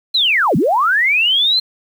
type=linear two-way sweep; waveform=sine; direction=down then up; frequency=4186 to 131.5 to 4186 Hz; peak=-11 dBFS; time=0.14-1.6 s; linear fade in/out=10 ms; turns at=0.56 s; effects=7-bit